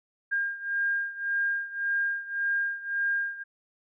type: beating tone pair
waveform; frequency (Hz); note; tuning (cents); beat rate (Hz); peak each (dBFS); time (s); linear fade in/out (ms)
sine; 1609 / 1610.8; G6 / G6; +45 / +47; 1.8; -28 / -31; 0.31-3.44; 20
effects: none